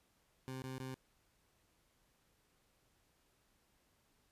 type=tone bursts; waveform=20% pulse; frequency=130.8 Hz; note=C3; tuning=in tune; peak=-38 dBFS; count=3; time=0.48-0.942 s; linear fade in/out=0 ms; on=140 ms; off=21 ms; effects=pink hiss -75 dBFS RMS until 4.31 s + resampled to 32000 Hz